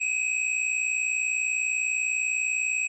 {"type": "tone pair together", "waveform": "square", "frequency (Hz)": [2512, 2572], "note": ["D#7", "E7"], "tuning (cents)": [16, -43], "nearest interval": "unison", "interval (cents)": 41, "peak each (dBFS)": -28, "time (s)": [0, 2.88], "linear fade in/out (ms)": 20, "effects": ["resampled to 24000 Hz"]}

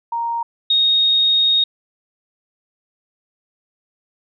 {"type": "tone pair in turn", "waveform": "sine", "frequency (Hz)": [932.3, 3729], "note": ["A#5", "A#7"], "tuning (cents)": [0, 0], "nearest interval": "2 octaves", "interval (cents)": 2400, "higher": "second", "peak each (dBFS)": [-19, -12], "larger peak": "second", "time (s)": [[0.12, 0.43], [0.7, 1.64]], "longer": "second", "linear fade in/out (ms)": 5, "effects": []}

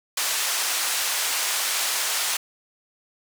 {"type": "band-pass noise", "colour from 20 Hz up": "white", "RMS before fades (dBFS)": -25, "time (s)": [0.17, 2.37], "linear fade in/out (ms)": 5, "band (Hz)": [740, 9600], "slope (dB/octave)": 12, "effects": []}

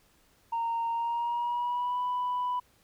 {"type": "tone with pitch glide", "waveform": "sine", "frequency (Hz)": [924, 990.3], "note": ["A#5", "B5"], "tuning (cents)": [-16, 4], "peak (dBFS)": -26, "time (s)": [0.52, 2.6], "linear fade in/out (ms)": 10, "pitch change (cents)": 120, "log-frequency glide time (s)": [0.9, 2], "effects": ["tanh soft clip ceiling -25 dBFS", "pink hiss -65 dBFS RMS until 2.83 s"]}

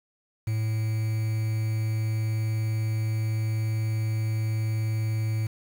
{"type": "tone with quantisation", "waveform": "triangle", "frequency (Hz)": 109.9, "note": "A2", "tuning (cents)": -2, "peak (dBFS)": -22, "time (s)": [0.47, 5.47], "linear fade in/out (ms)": 5, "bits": 7, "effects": []}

